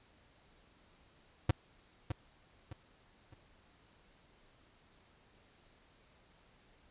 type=tone with echo; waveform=square; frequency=104.2 Hz; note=G#2; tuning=6 cents sharp; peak=-24 dBFS; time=1.49-1.51 s; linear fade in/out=5 ms; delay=610 ms; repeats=3; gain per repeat=-9 dB; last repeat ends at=3.34 s; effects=pink hiss -66 dBFS RMS until 6.9 s + resampled to 8000 Hz